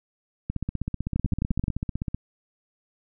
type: two click trains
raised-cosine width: 5 ms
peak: -15 / -12 dBFS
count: 27 / 7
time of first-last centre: 0.5-2.146 / 1.16-1.682 s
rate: 15.8 / 11.5 Hz
effects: none